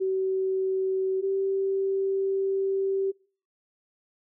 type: tone pair in turn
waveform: sine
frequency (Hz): 380 / 388.2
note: F#4 / G4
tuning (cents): +46 / -17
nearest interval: unison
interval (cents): 37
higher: second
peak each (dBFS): -23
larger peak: neither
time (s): 0-1.22 / 1.22-3.12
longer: second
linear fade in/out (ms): 20
effects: noise-tail reverb RT60 0.5 s tail -26 dB re dry

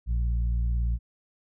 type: harmonic tone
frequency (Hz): 58.1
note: A#1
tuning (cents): -5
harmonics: 1 / 2 / 3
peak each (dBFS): -23 / -35 / -41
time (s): 0.06-0.99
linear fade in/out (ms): 50
effects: none

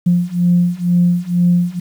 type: beating tone pair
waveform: sine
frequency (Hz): 174.61 / 176.71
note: F3 / F3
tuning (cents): 0 / +21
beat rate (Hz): 2.1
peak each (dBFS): -14 / -13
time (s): 0.06-1.8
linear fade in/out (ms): 10
effects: tanh soft clip ceiling -3 dBFS + 7-bit

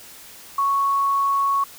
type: tone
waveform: sine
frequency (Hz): 1108.7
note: C#6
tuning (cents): 0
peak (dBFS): -17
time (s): 0.58-1.64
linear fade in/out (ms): 5
effects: white hiss -43 dBFS RMS until 1.78 s

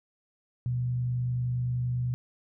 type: tone with frequency modulation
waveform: sine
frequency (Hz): 123.47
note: B2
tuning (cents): 0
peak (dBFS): -26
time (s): 0.66-2.14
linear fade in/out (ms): 0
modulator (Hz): 50.3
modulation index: 0.22
effects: none

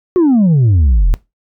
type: exponential sweep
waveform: sine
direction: down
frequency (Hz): 377.1 to 36.71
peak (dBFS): -4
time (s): 0.16-1.14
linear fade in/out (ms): 0
effects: noise-tail reverb RT60 0.2 s tail -22 dB re dry + tanh soft clip ceiling -6 dBFS

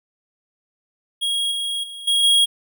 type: tone with level steps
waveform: square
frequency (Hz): 3291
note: G#7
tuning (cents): -16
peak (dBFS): -20 / -23 / -33 / -16 / -13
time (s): 1.21-2.46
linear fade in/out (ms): 20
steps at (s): 1.51 / 1.83 / 2.07 / 2.23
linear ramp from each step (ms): 10
effects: none

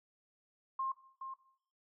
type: tone with echo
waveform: sine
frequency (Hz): 1064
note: C6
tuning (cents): +29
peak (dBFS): -33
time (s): 0.79-0.92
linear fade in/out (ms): 5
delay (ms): 420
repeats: 1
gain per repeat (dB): -8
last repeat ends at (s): 1.34
effects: noise-tail reverb RT60 0.6 s tail -17 dB re dry

